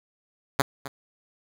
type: tone with echo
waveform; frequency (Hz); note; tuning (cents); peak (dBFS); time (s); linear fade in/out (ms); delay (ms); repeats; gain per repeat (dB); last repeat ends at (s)
5% pulse; 138.59; C#3; 0; -7; 0.59-0.62; 5; 260; 1; -15; 0.88
effects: none